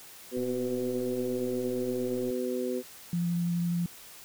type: harmonic tone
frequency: 125.3 Hz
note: B2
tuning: 25 cents sharp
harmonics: 2 / 3 / 4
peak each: -33 / -32 / -34 dBFS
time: 0.31-2.83 s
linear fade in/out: 50 ms
type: click train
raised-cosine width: 2 ms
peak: -31 dBFS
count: 235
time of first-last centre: 0.37-2.304 s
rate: 121 Hz
type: tone with vibrato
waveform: sine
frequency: 172.5 Hz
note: F3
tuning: 21 cents flat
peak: -26 dBFS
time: 3.13-3.86 s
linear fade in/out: 2 ms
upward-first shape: sine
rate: 12 Hz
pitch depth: 9 cents each way
effects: white hiss -49 dBFS RMS until 4.24 s